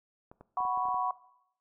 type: clicks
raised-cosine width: 1 ms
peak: -35 dBFS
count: 8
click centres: 0.315 / 0.41 / 0.605 / 0.652 / 0.775 / 0.855 / 0.886 / 0.944 s
type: chord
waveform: sine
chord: F# suspended fourth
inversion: none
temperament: just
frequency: 740 / 986.7 / 1110 Hz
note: F#5 / B5 / C#6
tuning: 0 / -2 / +2 cents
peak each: -32 dBFS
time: 0.57-1.11 s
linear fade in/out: 2 ms
effects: noise-tail reverb RT60 0.8 s tail -18 dB re dry